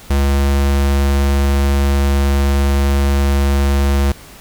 square tone, 69.6 Hz, C#2, 8 cents sharp, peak -12 dBFS, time 0.1-4.12 s, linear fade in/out 5 ms, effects pink hiss -39 dBFS RMS until 4.4 s

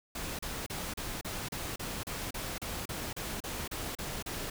pink noise bursts, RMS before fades -38 dBFS, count 16, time 0.15-4.5 s, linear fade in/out 5 ms, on 240 ms, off 34 ms, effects none

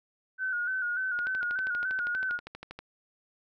sine tone with vibrato, 1480 Hz, F#6, in tune, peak -28 dBFS, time 0.38-2.4 s, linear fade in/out 50 ms, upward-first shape square, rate 3.4 Hz, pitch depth 51 cents each way
click train, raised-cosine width 0.3 ms, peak -25 dBFS, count 21, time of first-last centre 1.19-2.79 s, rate 12.5 Hz
effects none

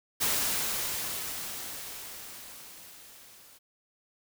white noise with level ramp, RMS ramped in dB -27 to -55 dBFS, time 0.2-3.59 s, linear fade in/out 20 ms, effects none

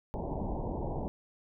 pink low-pass noise, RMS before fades -35 dBFS, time 0.14-1.08 s, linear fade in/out 0 ms, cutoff 960 Hz, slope 96 dB/octave, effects none

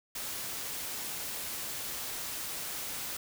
white noise, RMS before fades -38 dBFS, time 0.15-3.17 s, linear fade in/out 5 ms, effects none

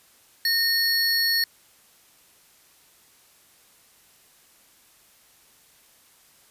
square tone pair together, 1840 / 4376 Hz, A#6 / C#8, -23 / -23 cents, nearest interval octave + minor third, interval 1500 cents, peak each -25 / -22 dBFS, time 0.45-1.44 s, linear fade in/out 2 ms, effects white hiss -57 dBFS RMS until 6.5 s + resampled to 32000 Hz

